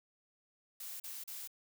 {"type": "noise bursts", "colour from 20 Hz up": "blue", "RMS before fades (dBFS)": -45, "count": 3, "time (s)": [0.8, 1.476], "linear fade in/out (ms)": 5, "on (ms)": 200, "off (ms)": 38, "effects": []}